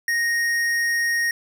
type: tone with tanh clipping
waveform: triangle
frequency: 1864.7 Hz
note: A#6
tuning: in tune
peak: -21 dBFS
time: 0.08-1.31 s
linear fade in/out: 2 ms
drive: 18 dB
effects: none